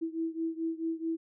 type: beating tone pair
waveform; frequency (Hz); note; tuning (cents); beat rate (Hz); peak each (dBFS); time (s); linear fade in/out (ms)
sine; 325.3 / 329.9; E4 / E4; -23 / +1; 4.6; -33 / -35; 0.01-1.17; 20
effects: none